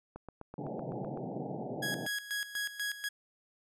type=click train; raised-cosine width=1 ms; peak=-30 dBFS; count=9; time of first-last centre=0.16-1.174 s; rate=7.89 Hz
type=band-pass noise; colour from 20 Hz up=pink; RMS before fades=-39 dBFS; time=0.58-2.07 s; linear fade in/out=2 ms; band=120 to 840 Hz; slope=96 dB/octave
type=tone with tremolo; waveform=sawtooth; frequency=1661.2 Hz; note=G#6; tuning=in tune; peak=-29 dBFS; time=1.82-3.09 s; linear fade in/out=10 ms; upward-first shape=square; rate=4.1 Hz; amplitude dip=75%
effects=resampled to 32000 Hz